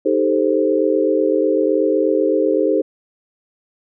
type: chord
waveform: sine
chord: A half-diminished seventh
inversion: second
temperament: equal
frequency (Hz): 311.1 / 392 / 440 / 523.3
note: Eb4 / G4 / A4 / C5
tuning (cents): 0 / 0 / 0 / 0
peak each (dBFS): -19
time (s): 0.05-2.82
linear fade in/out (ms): 10
effects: none